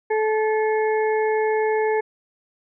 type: harmonic tone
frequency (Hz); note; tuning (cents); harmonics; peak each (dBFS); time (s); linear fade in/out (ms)
434; A4; -24; 1 / 2 / 4 / 5; -19 / -25 / -31 / -33; 0.1-2.01; 10
effects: none